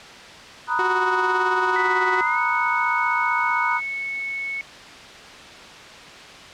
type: chord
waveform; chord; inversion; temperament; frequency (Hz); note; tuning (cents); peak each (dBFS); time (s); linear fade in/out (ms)
sine; B major seventh; third; equal; 932.3 / 987.8 / 1244.5 / 1480; A#5 / B5 / D#6 / F#6; 0 / 0 / 0 / 0; -25; 0.67-3.81; 50
type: tone with tremolo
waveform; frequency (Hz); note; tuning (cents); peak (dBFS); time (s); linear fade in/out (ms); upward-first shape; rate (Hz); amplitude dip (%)
sawtooth; 370; F#4; 0; -18; 0.79-2.21; 0; triangle; 18; 55
type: tone with pitch glide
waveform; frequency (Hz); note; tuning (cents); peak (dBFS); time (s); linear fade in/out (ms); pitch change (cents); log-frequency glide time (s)
sine; 1975.5 to 2205; B6 to C#7; 0 to -10; -25; 1.76-4.61; 0; +190; 2.15-2.39
effects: white hiss -40 dBFS RMS until 6.53 s + low-pass 4000 Hz 12 dB/octave